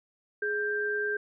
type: tone pair together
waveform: sine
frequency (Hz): 417.9 / 1577.8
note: G#4 / G6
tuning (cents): +11 / +11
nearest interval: octave + major seventh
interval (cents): 2300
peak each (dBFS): -31 / -29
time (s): 0.42-1.17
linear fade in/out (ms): 5
effects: none